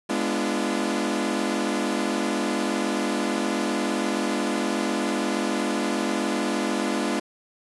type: chord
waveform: sawtooth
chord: G# diminished seventh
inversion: none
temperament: equal with one note detuned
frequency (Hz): 207.7 / 246.9 / 293.7 / 342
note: G#3 / B3 / D4 / F4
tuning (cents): 0 / 0 / 0 / -36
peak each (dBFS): -25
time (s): 0.09-7.2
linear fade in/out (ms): 10
effects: resampled to 24000 Hz + 8-bit

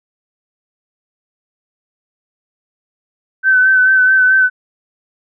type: tone with vibrato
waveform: sine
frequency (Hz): 1526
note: G6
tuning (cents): -47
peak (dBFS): -7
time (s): 3.43-4.5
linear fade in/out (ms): 50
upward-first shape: sine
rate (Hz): 4.6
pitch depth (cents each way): 28
effects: none

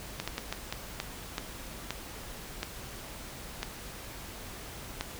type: slowing click train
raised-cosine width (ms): 0.2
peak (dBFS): -15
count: 11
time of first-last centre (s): 0.2-5.01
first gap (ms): 76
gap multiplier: 1.38
effects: added 50 Hz sine -50 dBFS peak until 5.19 s + pink hiss -44 dBFS RMS until 5.19 s

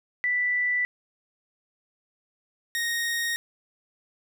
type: tone pair in turn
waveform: sine / sawtooth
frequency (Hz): 1975.5 / 1864.6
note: B6 / A#6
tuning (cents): 0 / 0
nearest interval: minor second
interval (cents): 100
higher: first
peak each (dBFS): -22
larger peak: neither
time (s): 0.24-0.85 / 2.75-3.36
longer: neither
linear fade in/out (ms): 0
effects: none

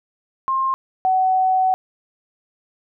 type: tone pair in turn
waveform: sine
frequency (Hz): 1062 / 750.9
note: C6 / F#5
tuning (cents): +25 / +25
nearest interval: tritone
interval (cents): 600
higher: first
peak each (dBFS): -17 / -14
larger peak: second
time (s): 0.48-0.74 / 1.05-1.74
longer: second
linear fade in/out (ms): 0
effects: none

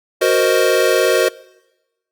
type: chord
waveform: square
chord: C half-diminished seventh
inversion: second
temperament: equal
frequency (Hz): 370 / 466.2 / 523.3 / 622.3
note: Gb4 / Bb4 / C5 / Eb5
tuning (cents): 0 / 0 / 0 / 0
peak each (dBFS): -18 / -18 / -18 / -19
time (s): 0.21-1.29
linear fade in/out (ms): 10
effects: noise-tail reverb RT60 1.0 s tail -22 dB re dry + Opus 48 kbps

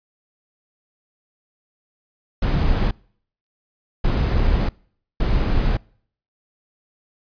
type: noise bursts at uneven times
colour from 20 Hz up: brown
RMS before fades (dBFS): -18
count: 3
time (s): 2.42-2.91 / 4.04-4.69 / 5.2-5.77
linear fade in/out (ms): 5
effects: noise-tail reverb RT60 0.6 s tail -26 dB re dry + resampled to 11025 Hz

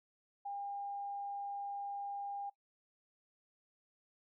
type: tone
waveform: sine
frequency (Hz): 804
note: G5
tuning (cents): +44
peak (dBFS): -39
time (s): 0.45-2.5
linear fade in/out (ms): 10
effects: noise-tail reverb RT60 0.1 s tail -20 dB re dry

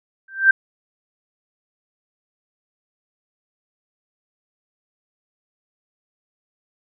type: tone with exponential growth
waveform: sine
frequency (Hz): 1568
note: G6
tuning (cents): 0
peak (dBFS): -5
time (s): 0.28-0.51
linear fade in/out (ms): 5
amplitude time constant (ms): 49
effects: none

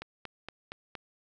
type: click train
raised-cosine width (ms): 0.3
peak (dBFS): -23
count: 5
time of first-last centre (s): 0.02-0.952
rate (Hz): 4.29
effects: none

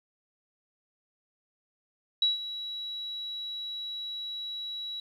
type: tone with ADSR envelope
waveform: sine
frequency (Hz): 3900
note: B7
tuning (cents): -23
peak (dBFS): -20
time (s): 2.22-5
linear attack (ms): 3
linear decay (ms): 150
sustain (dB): -14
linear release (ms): 3
effects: 10-bit

